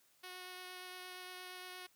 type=tone with vibrato; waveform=5% pulse; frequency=365.7 Hz; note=F#4; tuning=20 cents flat; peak=-36 dBFS; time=0.23-1.87 s; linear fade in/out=10 ms; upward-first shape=sine; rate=8.6 Hz; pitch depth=9 cents each way; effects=white hiss -71 dBFS RMS until 1.95 s + high-pass 80 Hz 12 dB/octave